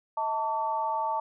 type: tone with amplitude modulation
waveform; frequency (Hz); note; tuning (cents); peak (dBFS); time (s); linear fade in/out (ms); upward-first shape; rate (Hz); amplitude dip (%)
sine; 891; A5; +22; -22; 0.17-1.2; 5; sine; 252; 90
effects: none